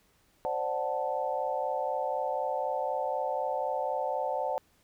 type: chord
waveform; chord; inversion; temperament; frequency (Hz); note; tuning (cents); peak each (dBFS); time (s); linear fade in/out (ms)
sine; D dominant seventh; third; equal; 523.3 / 587.3 / 740 / 880; C5 / D5 / F#5 / A5; 0 / 0 / 0 / 0; -34; 0.45-4.58; 0
effects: pink hiss -67 dBFS RMS until 4.83 s